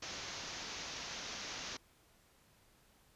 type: low-pass noise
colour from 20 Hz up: white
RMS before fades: -45 dBFS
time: 0.02-1.77 s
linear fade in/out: 5 ms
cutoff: 6600 Hz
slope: 96 dB/octave
effects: pink hiss -68 dBFS RMS until 3.15 s + resampled to 32000 Hz